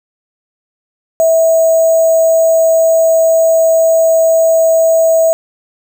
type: tone with sample-and-hold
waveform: sine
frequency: 652 Hz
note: E5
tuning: 19 cents flat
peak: -6 dBFS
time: 1.2-5.33 s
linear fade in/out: 0 ms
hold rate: 7350 Hz
effects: none